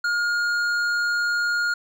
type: tone with hard clipping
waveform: sine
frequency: 1422 Hz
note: F6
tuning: 31 cents sharp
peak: -22 dBFS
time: 0.04-1.74 s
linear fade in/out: 5 ms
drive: 8 dB
effects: none